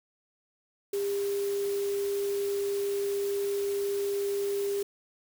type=tone in noise; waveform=sine; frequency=400.9 Hz; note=G4; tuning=39 cents sharp; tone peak=-27 dBFS; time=0.93-4.83 s; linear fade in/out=5 ms; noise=white; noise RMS=-43 dBFS; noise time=0.93-4.83 s; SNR=+13 dB; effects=none